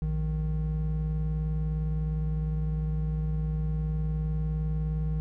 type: tone pair together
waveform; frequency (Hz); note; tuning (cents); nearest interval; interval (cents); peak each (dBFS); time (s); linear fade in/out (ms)
triangle; 58.42 / 155.56; A#1 / D#3; +4 / 0; octave + perfect fourth; 1696; -27; 0.02-5.2; 0
effects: none